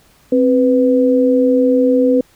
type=tone pair together; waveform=sine; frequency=263.3 / 496.7 Hz; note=C4 / B4; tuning=+11 / +10 cents; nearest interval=major seventh; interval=1099 cents; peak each=-12 dBFS; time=0.32-2.21 s; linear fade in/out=5 ms; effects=pink hiss -51 dBFS RMS until 2.35 s